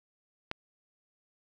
click, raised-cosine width 0.3 ms, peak -17 dBFS, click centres 0.514 s, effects none

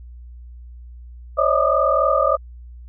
sine tone cluster, 535 / 578 / 641 / 1191 / 1233 Hz, C5 / D5 / E5 / D6 / D#6, +38 / -28 / -49 / +24 / -16 cents, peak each -21 dBFS, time 1.37-2.37 s, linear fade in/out 20 ms, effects added 60 Hz sine -36 dBFS peak until 2.88 s

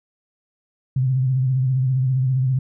sine tone with vibrato, 130.1 Hz, C3, 9 cents flat, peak -16 dBFS, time 0.96-2.59 s, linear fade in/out 5 ms, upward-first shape sine, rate 15 Hz, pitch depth 59 cents each way, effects none

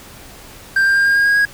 triangle tone with pitch steps, 1581 / 1592 / 1603.1 / 1614.2 / 1625.4 / 1636.8 / 1648.1 Hz, G6 / G6 / G6 / G#6 / G#6 / G#6 / G#6, +14 / +26 / +38 / -50 / -38 / -26 / -14 cents, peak -9 dBFS, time 0.76-1.453 s, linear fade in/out 5 ms, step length 99 ms, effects pink hiss -39 dBFS RMS until 1.53 s

